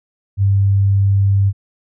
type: tone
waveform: sine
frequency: 98.8 Hz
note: G2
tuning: 14 cents sharp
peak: -10 dBFS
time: 0.37-1.53 s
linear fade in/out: 50 ms
effects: none